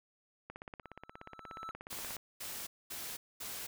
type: click train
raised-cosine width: 0.5 ms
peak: -30 dBFS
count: 29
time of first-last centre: 0.5-2.167 s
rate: 16.8 Hz
type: tone with exponential growth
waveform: triangle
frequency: 1318.5 Hz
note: E6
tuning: in tune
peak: -38 dBFS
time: 0.83-1.71 s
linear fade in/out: 2 ms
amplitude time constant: 190 ms
type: noise bursts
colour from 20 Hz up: white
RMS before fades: -43 dBFS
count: 4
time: 1.9-3.67 s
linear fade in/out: 10 ms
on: 270 ms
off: 230 ms
effects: none